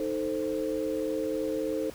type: chord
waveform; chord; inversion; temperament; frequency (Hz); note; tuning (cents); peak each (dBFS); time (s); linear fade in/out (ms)
sine; A diminished; second; equal; 311.1 / 440 / 523.3; Eb4 / A4 / C5; 0 / 0 / 0; -32; 0-1.9; 2
effects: pink hiss -48 dBFS RMS until 1.94 s